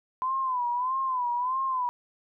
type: tone with vibrato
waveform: sine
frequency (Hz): 1012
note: B5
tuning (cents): +42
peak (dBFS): -25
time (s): 0.22-1.89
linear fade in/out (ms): 0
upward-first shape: sine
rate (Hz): 1.6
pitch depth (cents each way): 95
effects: none